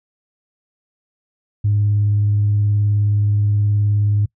sine tone with vibrato, 103.4 Hz, G#2, 7 cents flat, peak -12 dBFS, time 1.64-4.26 s, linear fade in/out 10 ms, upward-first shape sine, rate 19 Hz, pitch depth 15 cents each way, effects noise-tail reverb RT60 0.1 s tail -24 dB re dry + tanh soft clip ceiling -9 dBFS

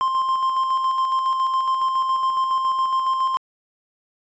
triangle tone with tremolo, 1051 Hz, C6, 7 cents sharp, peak -15 dBFS, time 0.01-3.37 s, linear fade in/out 0 ms, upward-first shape square, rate 7.2 Hz, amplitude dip 35%, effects resampled to 16000 Hz

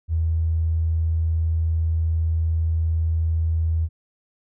triangle tone with tanh clipping, 81.3 Hz, E2, 23 cents flat, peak -18 dBFS, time 0.08-3.89 s, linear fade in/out 50 ms, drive 3 dB, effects none

